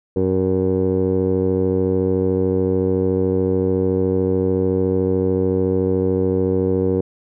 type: tone with low-pass filter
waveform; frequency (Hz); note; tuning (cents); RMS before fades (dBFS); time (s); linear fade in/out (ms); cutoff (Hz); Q
15% pulse; 93.7; F#2; +22; -18; 0.16-7.01; 5; 470; 4.9
effects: none